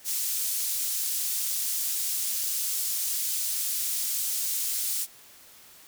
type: high-pass noise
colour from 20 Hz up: pink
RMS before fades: -29 dBFS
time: 0.04-5.07 s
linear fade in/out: 50 ms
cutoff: 7000 Hz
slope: 12 dB/octave
effects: white hiss -52 dBFS RMS until 5.87 s